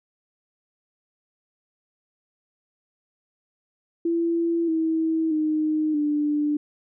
sine tone with pitch steps, 336.1 / 322.2 / 308.9 / 296.2 Hz, E4 / E4 / D#4 / D4, +34 / -39 / -12 / +15 cents, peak -20 dBFS, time 4.05-6.57 s, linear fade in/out 5 ms, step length 630 ms, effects none

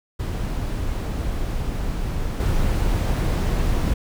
brown noise with level steps, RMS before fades -25 / -20 dBFS, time 0.19-3.94 s, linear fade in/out 10 ms, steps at 2.4 s, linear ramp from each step 5 ms, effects none

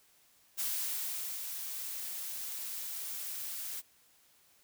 blue noise with ADSR envelope, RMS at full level -34 dBFS, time 0.57-3.82 s, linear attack 27 ms, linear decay 790 ms, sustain -6 dB, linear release 29 ms, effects white hiss -66 dBFS RMS until 4.63 s

